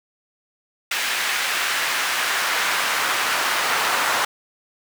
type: noise with high-pass filter sweep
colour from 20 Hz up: brown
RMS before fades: -22 dBFS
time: 0.91-4.25 s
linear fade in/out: 5 ms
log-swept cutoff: 1900 to 1100 Hz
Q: 1.1
effects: none